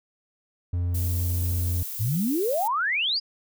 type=tone; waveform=triangle; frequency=87.8 Hz; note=F2; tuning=10 cents sharp; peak=-21 dBFS; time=0.73-1.83 s; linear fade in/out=5 ms
type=noise; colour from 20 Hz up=violet; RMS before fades=-34 dBFS; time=0.94-2.68 s; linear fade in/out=10 ms
type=exponential sweep; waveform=sine; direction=up; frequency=96 to 5060 Hz; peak=-22 dBFS; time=1.99-3.2 s; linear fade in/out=20 ms
effects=none